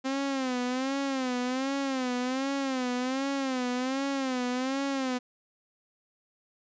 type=tone with vibrato; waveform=sawtooth; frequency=261.6 Hz; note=C4; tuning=in tune; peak=-24 dBFS; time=0.04-5.19 s; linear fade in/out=20 ms; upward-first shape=sine; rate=1.3 Hz; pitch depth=100 cents each way; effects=resampled to 16000 Hz

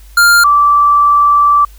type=tone pair in turn; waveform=square / sine; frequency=1400 / 1163.8 Hz; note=F6 / D6; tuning=+4 / -16 cents; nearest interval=minor third; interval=320 cents; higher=first; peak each=-5 dBFS; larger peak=neither; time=0.17-0.44 / 0.44-1.65 s; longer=second; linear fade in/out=5 ms; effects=added 50 Hz sine -34 dBFS peak until 1.78 s + white hiss -46 dBFS RMS until 1.78 s

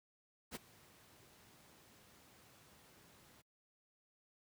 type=noise with ADSR envelope; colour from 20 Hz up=pink; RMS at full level=-43 dBFS; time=0.51-3.42 s; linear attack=44 ms; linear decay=20 ms; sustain=-21 dB; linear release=12 ms; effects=noise-tail reverb RT60 0.1 s tail -26 dB re dry + high-pass 80 Hz 12 dB/octave

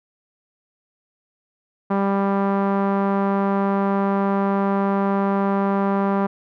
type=tone with low-pass filter; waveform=sawtooth; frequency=197.4 Hz; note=G3; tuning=12 cents sharp; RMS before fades=-20 dBFS; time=1.9-6.27 s; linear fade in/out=10 ms; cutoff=1100 Hz; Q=1.9; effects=none

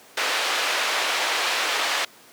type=band-pass noise; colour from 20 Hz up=white; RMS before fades=-24 dBFS; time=0.17-2.05 s; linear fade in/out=5 ms; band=480 to 3300 Hz; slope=12 dB/octave; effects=pink hiss -49 dBFS RMS until 2.32 s + high-pass 300 Hz 12 dB/octave

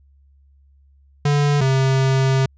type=tone pair in turn; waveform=square; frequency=145 / 133.4 Hz; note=D3 / C3; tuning=-22 / +34 cents; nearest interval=minor second; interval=144 cents; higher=first; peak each=-15 / -15 dBFS; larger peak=neither; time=1.25-1.61 / 1.61-2.46 s; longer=second; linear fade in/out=5 ms; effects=added 69 Hz sine -50 dBFS peak until 2.57 s + resampled to 16000 Hz

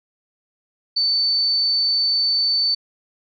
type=tone; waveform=sine; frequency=4526 Hz; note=C#8; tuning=35 cents sharp; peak=-16 dBFS; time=0.96-2.75 s; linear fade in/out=10 ms; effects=none

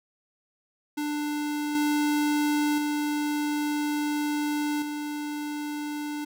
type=tone with level steps; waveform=square; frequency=296.3 Hz; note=D4; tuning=15 cents sharp; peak=-28 / -23 / -26 / -31 dBFS; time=0.97-6.25 s; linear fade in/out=10 ms; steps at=1.75 / 2.78 / 4.82 s; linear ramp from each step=2 ms; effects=none

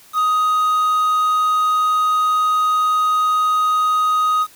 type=tone with quantisation; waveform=triangle; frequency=1251 Hz; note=D#6; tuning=9 cents sharp; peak=-12 dBFS; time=0.13-4.47 s; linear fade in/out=50 ms; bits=6; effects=white hiss -47 dBFS RMS until 4.55 s

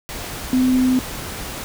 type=tone in noise; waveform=sine; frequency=255.8 Hz; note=C4; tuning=39 cents flat; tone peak=-13 dBFS; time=0.53-0.99 s; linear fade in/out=0 ms; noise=pink; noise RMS=-30 dBFS; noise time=0.09-1.64 s; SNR=+14 dB; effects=none

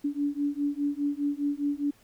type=beating tone pair; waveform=sine; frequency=285.3 / 290.2 Hz; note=C#4 / D4; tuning=+50 / -21 cents; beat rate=4.9 Hz; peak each=-29 dBFS; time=0.04-1.91 s; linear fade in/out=10 ms; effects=pink hiss -61 dBFS RMS until 2.03 s

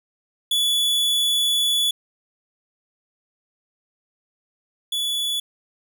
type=tone pair in turn; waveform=45% pulse; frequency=3428 / 3428 Hz; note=A7 / A7; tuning=-46 / -46 cents; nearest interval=unison; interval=0 cents; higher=neither; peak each=-18 / -22 dBFS; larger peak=first; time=0.51-1.91 / 4.92-5.4 s; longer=first; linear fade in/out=5 ms; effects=none

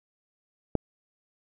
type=click; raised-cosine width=2 ms; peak=-10 dBFS; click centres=0.753 s; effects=none

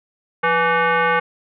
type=tone with frequency modulation; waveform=sine; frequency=174.61 Hz; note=F3; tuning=in tune; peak=-14 dBFS; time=0.43-1.2 s; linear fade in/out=10 ms; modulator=666 Hz; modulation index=2.7; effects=none

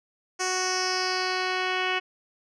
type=tone with low-pass filter sweep; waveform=10% pulse; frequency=370 Hz; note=F#4; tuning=in tune; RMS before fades=-27 dBFS; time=0.39-2 s; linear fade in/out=20 ms; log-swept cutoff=6900 to 3000 Hz; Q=4.2; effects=none

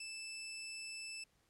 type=tone; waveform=20% pulse; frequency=2637 Hz; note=E7; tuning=in tune; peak=-40 dBFS; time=0-1.24 s; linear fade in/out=5 ms; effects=pink hiss -75 dBFS RMS until 1.49 s + low-pass 12000 Hz 12 dB/octave

